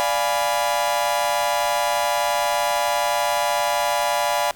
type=chord; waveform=40% pulse; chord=D diminished seventh; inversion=none; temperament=equal; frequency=587.3 / 698.5 / 830.6 / 987.8 Hz; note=D5 / F5 / Ab5 / Cb6; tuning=0 / 0 / 0 / 0 cents; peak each=-24 dBFS; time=0-4.51 s; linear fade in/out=0 ms; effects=pink hiss -47 dBFS RMS until 4.55 s